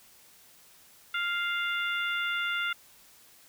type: harmonic tone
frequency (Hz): 698.5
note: F5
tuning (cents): 0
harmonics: 2 / 3 / 4 / 5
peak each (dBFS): -30 / -34 / -36 / -38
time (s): 1.14-2.73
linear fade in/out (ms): 5
effects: white hiss -57 dBFS RMS until 3.48 s